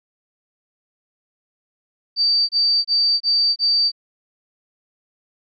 sine tone bursts, 4632 Hz, D8, 25 cents flat, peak -14 dBFS, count 5, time 2.16-3.918 s, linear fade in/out 50 ms, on 330 ms, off 27 ms, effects none

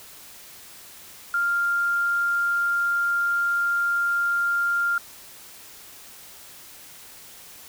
sine tone, 1396.9 Hz, F6, in tune, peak -20 dBFS, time 1.34-4.98 s, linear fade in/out 2 ms, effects white hiss -45 dBFS RMS until 7.68 s

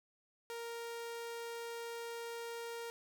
sawtooth tone, 466.2 Hz, A#4, in tune, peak -38 dBFS, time 0.5-2.9 s, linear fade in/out 0 ms, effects none

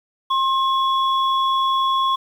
sine tone pair together, 1066 / 3384 Hz, C6 / G#7, +32 / +32 cents, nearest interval octave + minor sixth, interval 2000 cents, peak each -16 / -24 dBFS, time 0.3-2.16 s, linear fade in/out 10 ms, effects tanh soft clip ceiling -9 dBFS + 8-bit

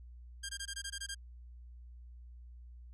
10% pulse tone bursts, 1603 Hz, G6, 38 cents sharp, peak -30 dBFS, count 9, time 0.43-1.148 s, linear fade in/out 10 ms, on 62 ms, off 20 ms, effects added 60 Hz sine -49 dBFS peak until 2.93 s + resampled to 24000 Hz

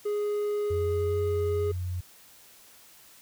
triangle tone, 415.3 Hz, G#4, in tune, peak -24 dBFS, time 0.05-1.72 s, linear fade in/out 10 ms
sine tone with pitch glide, 88.1 to 89.85 Hz, F2 to F2, +16 to +50 cents, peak -29 dBFS, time 0.7-2.01 s, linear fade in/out 10 ms, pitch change +34 cents, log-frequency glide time 0.87-1.19 s
effects white hiss -54 dBFS RMS until 3.21 s

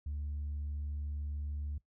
sine tone, 73.2 Hz, D2, 5 cents flat, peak -34 dBFS, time 0.06-1.78 s, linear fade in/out 5 ms, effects noise-tail reverb RT60 0.1 s tail -19 dB re dry + tanh soft clip ceiling -33 dBFS

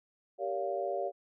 sine chord, G half-diminished seventh, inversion none, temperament equal with one note detuned, 392 / 466.2 / 568.6 / 698.5 Hz, G4 / Bb4 / Db5 / F5, 0 / 0 / +44 / 0 cents, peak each -37 / -40 / -35 / -36 dBFS, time 0.38-1.12 s, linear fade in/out 50 ms, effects none

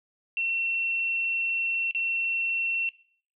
sine tone with dropouts, 2712 Hz, E7, 49 cents sharp, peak -25 dBFS, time 0.37-2.89 s, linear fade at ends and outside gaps 1 ms, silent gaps 1.911-1.948 s, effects noise-tail reverb RT60 0.5 s tail -18 dB re dry

